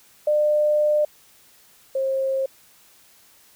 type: tone pair in turn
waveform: sine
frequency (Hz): 600 / 534.5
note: D5 / C5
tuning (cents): +37 / +37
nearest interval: major second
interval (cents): 200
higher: first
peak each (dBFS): -16 / -20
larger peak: first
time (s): 0.27-1.05 / 1.95-2.46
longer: first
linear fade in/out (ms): 5
effects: white hiss -54 dBFS RMS until 3.55 s